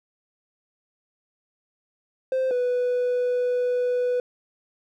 triangle tone pair in turn, 521 / 494.2 Hz, C5 / B4, -7 / +1 cents, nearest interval minor second, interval 92 cents, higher first, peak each -18 dBFS, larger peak neither, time 2.32-2.51 / 2.51-4.2 s, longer second, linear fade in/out 2 ms, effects tanh soft clip ceiling -15 dBFS

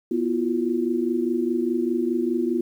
sine tone cluster, 244.4 / 332.5 / 357.4 Hz, B3 / E4 / F4, -18 / +15 / +40 cents, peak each -25 dBFS, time 0.11-2.61 s, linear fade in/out 5 ms, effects 9-bit

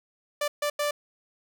sawtooth tone bursts at uneven times, 587.3 Hz, D5, in tune, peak -21 dBFS, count 3, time 0.41-0.48 / 0.62-0.7 / 0.79-0.91 s, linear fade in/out 5 ms, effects none

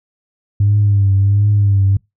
sine tone with vibrato, 100.6 Hz, G2, 45 cents sharp, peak -8 dBFS, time 0.6-1.97 s, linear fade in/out 5 ms, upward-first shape triangle, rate 1.4 Hz, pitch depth 63 cents each way, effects noise-tail reverb RT60 0.2 s tail -26 dB re dry + tanh soft clip ceiling -5 dBFS

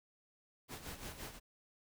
pink noise with tremolo, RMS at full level -45 dBFS, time 0.68-1.4 s, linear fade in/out 50 ms, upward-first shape sine, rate 5.8 Hz, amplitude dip 65%, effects none

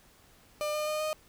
35% pulse tone with pitch steps, 600 / 605.9 / 611.9 / 617.9 Hz, D5 / D#5 / D#5 / D#5, +37 / -46 / -29 / -12 cents, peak -28 dBFS, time 0.61-1.13 s, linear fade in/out 0 ms, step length 130 ms, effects pink hiss -60 dBFS RMS until 1.28 s

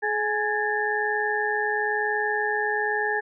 sine tone cluster, 424.1 / 834 / 1665 / 1786 Hz, G#4 / G#5 / G#6 / A6, +36 / +7 / +4 / +25 cents, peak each -28 dBFS, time 0.02-3.21 s, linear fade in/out 20 ms, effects none

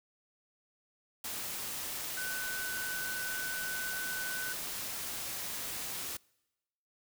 sine tone in noise, 1506 Hz, F#6, 30 cents sharp, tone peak -37 dBFS, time 2.17-4.53 s, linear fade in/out 5 ms, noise white, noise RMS -39 dBFS, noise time 1.24-6.17 s, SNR -1 dB, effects noise-tail reverb RT60 1.0 s tail -26 dB re dry

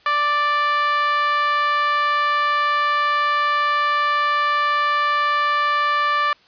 5% pulse tone with band-pass filter, 587.3 Hz, D5, in tune, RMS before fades -19 dBFS, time 0.06-6.33 s, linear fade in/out 2 ms, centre 1300 Hz, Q 3.7, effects white hiss -53 dBFS RMS until 6.47 s + resampled to 11025 Hz

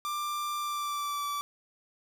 45% pulse tone with pitch glide, 1185 to 1157.3 Hz, D6 to D6, +15 to -26 cents, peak -31 dBFS, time 0.05-1.41 s, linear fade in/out 0 ms, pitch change -41 cents, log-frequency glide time 0.58-1.26 s, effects none

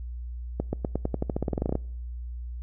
accelerating click train, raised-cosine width 2 ms, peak -13 dBFS, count 18, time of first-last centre 0.6-1.754 s, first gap 130 ms, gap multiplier 0.91, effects noise-tail reverb RT60 0.7 s tail -26 dB re dry + added 60 Hz sine -33 dBFS peak until 2.62 s

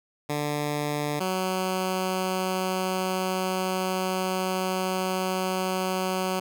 10% pulse tone pair in turn, 147.6 / 186.5 Hz, D3 / F#3, +9 / +14 cents, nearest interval major third, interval 405 cents, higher second, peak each -18 / -17 dBFS, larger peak second, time 0.29-1.2 / 1.2-6.4 s, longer second, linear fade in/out 10 ms, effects none

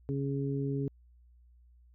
harmonic tone, 138.59 Hz, C#3, in tune, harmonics 1 / 2 / 3, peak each -32 / -35 / -37 dBFS, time 0.09-0.88 s, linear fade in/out 0 ms, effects added 60 Hz sine -57 dBFS peak until 1.94 s

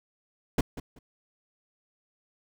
brown noise with echo, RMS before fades -22 dBFS, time 0.58-0.61 s, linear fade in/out 5 ms, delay 190 ms, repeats 2, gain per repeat -14 dB, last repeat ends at 0.99 s, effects none

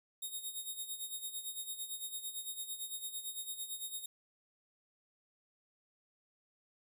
5% pulse tone with tremolo, 3721 Hz, A#7, 4 cents flat, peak -30 dBFS, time 0.22-4.06 s, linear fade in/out 5 ms, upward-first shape sine, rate 8.9 Hz, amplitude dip 70%, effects none

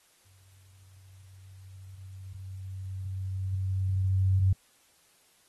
sine tone with exponential growth, 95 Hz, F#2, 46 cents sharp, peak -19 dBFS, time 0.25-4.53 s, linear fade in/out 5 ms, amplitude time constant 930 ms, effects white hiss -64 dBFS RMS until 5.48 s + AAC 32 kbps

